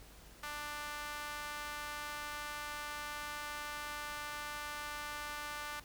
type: tone with high-pass filter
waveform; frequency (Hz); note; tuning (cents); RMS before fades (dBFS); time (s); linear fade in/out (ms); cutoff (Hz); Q
sawtooth; 295.5; D4; +11; -43; 0.43-5.8; 5; 1200; 1.6
effects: added 50 Hz sine -58 dBFS peak until 5.84 s + pink hiss -58 dBFS RMS until 5.84 s